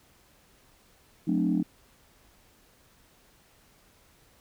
sine tone cluster, 180.1 / 216.4 / 262 / 301.3 Hz, F#3 / A3 / C4 / D4, -46 / -29 / +2 / +44 cents, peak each -27 / -29 / -29 / -27 dBFS, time 1.27-1.63 s, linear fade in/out 10 ms, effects tanh soft clip ceiling -15 dBFS + pink hiss -61 dBFS RMS until 4.4 s

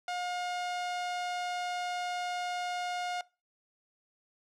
sawtooth tone, 715 Hz, F5, 41 cents sharp, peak -29 dBFS, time 0.08-3.21 s, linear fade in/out 2 ms, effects noise-tail reverb RT60 0.3 s tail -22 dB re dry + low-pass 6000 Hz 12 dB/octave

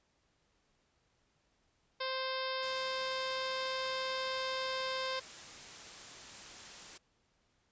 harmonic tone, 523.3 Hz, C5, in tune, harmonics 1 / 2 / 3 / 4 / 5 / 6 / 7 / 8 / 9 / 10, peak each -39 / -40 / -44 / -46 / -48 / -48 / -44 / -50 / -47 / -48 dBFS, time 2-5.2 s, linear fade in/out 10 ms
white noise, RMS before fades -49 dBFS, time 2.62-6.98 s, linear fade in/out 10 ms
effects pink hiss -75 dBFS RMS until 7.71 s + resampled to 16000 Hz

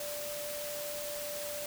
sine tone in noise, 587.3 Hz, D5, in tune, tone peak -39 dBFS, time 0-1.66 s, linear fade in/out 2 ms, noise white, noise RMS -41 dBFS, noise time 0-1.66 s, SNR -1 dB, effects none

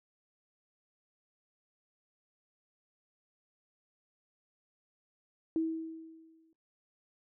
sine tone with exponential decay, 323.4 Hz, E4, 33 cents flat, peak -26 dBFS, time 5.56-6.53 s, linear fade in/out 1 ms, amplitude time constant 210 ms, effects noise-tail reverb RT60 0.2 s tail -19 dB re dry

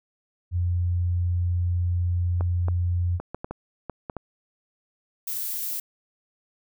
sine tone, 88 Hz, F2, 14 cents sharp, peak -21 dBFS, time 0.51-3.2 s, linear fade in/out 50 ms
clicks, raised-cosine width 1 ms, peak -18 dBFS, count 9, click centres 2.409 / 2.684 / 3.2 / 3.346 / 3.445 / 3.51 / 3.897 / 4.098 / 4.167 s
violet noise, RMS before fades -30 dBFS, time 5.27-5.8 s, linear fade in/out 5 ms
effects none

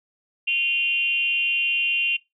sine tone with frequency modulation, 2769 Hz, F7, 15 cents flat, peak -19 dBFS, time 0.47-2.17 s, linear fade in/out 10 ms, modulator 311 Hz, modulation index 0.64, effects noise-tail reverb RT60 0.2 s tail -22 dB re dry

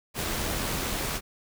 pink noise with amplitude modulation, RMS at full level -29 dBFS, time 0.14-1.21 s, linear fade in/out 50 ms, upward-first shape sine, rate 84 Hz, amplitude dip 25%, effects none

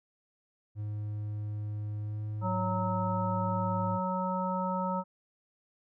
triangle tone with pitch glide, 105.1 to 106.38 Hz, G#2 to G#2, +21 to +42 cents, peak -31 dBFS, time 0.75-4 s, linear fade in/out 50 ms, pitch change +21 cents, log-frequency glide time 2.01-2.22 s
harmonic tone, 185 Hz, F#3, in tune, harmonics 1 / 3 / 5 / 7, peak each -33 / -36 / -33 / -37 dBFS, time 2.41-5.04 s, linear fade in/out 50 ms
effects none

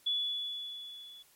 sine tone with level ramp, 3423 Hz, A7, 48 cents flat, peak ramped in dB -27 to -49 dBFS, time 0.06-1.23 s, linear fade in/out 10 ms, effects white hiss -64 dBFS RMS until 1.35 s + MP3 64 kbps

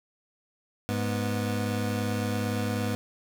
25% pulse tone pair together, 103.83 / 245 Hz, G#2 / B3, 0 / -14 cents, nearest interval octave + minor third, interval 1486 cents, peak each -25 / -27 dBFS, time 0.89-2.95 s, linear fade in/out 0 ms, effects none

